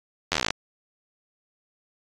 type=slowing click train; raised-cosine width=0.2 ms; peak=-5 dBFS; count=13; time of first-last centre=0.32-0.506 s; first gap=11 ms; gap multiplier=1.06; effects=AAC 32 kbps